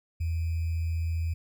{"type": "tone with sample-and-hold", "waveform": "sine", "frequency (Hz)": 82.41, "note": "E2", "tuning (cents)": 0, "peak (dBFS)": -26, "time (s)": [0.2, 1.34], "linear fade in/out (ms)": 10, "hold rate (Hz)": 2450, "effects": []}